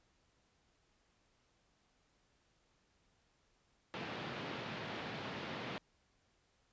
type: band-pass noise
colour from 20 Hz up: pink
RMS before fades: -44 dBFS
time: 3.94-5.78 s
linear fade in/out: 0 ms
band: 120 to 3800 Hz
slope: 24 dB/octave
effects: pink hiss -75 dBFS RMS until 6.72 s + resampled to 16000 Hz